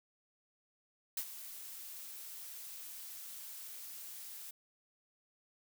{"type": "noise with ADSR envelope", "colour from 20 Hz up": "blue", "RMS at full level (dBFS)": -36, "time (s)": [1.17, 4.51], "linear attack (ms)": 4, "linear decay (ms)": 68, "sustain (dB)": -12, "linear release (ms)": 5, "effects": []}